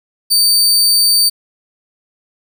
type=tone; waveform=sawtooth; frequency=4600 Hz; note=D8; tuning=37 cents flat; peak=-6 dBFS; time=0.3-1.3 s; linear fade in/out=20 ms; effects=none